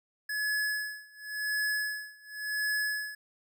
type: tone with tremolo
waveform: square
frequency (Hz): 1701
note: G#6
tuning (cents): +41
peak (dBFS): -28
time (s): 0.29-3.15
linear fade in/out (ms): 5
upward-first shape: sine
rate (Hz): 0.92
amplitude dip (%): 95
effects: none